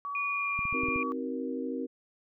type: tone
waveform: sine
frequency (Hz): 1135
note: C#6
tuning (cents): +41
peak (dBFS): -33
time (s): 0.05-1.12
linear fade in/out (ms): 0
type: tone with pitch glide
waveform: sine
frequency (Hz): 2447 to 2404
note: D#7 to D7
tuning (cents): -29 to +40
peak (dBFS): -30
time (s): 0.15-1.03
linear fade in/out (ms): 2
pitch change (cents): -31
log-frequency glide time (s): 0.28-0.51
type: clicks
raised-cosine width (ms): 5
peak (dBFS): -28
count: 6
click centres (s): 0.591 / 0.654 / 0.727 / 0.835 / 0.886 / 0.96
type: chord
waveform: sine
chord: C half-diminished seventh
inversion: none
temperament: just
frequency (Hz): 261.6 / 314 / 376.7 / 470.9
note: C4 / Eb4 / Gb4 / Bb4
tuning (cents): 0 / +16 / +31 / +18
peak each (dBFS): -34 / -39 / -40 / -37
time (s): 0.73-1.87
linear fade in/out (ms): 20
effects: none